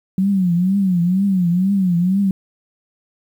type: tone with vibrato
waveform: sine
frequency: 185 Hz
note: F#3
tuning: in tune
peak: -13 dBFS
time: 0.18-2.31 s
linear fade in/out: 2 ms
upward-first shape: triangle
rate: 2.1 Hz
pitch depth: 160 cents each way
effects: 8-bit